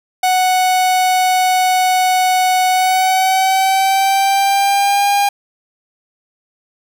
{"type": "tone with pitch glide", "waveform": "45% pulse", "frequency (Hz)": [740, 807], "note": ["F#5", "G#5"], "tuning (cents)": [0, -50], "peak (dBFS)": -11, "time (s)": [0.23, 5.29], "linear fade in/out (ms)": 5, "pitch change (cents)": 150, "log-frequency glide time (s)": [2.69, 5.07], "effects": []}